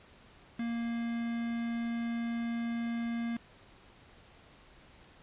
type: tone with quantisation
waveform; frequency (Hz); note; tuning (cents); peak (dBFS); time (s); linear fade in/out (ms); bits
triangle; 233.1; A#3; 0; -30; 0.59-3.37; 5; 7
effects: pink hiss -58 dBFS RMS until 5.22 s + resampled to 8000 Hz